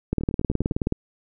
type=two click trains; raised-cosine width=3 ms; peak=-9 / -20 dBFS; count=16 / 6; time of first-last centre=0.13-0.924 / 0.21-0.719 s; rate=18.9 / 9.83 Hz; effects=none